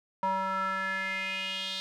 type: tone with band-pass filter sweep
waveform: square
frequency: 190.8 Hz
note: G3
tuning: 47 cents flat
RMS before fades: -32 dBFS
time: 0.23-1.8 s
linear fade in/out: 0 ms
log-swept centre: 940 to 3800 Hz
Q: 4.5
effects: none